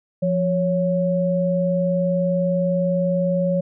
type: tone pair together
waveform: sine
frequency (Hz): 174.81 / 555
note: F3 / C#5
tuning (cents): +2 / +2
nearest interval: octave + minor sixth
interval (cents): 2000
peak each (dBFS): -20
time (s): 0.22-3.61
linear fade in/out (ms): 10
effects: none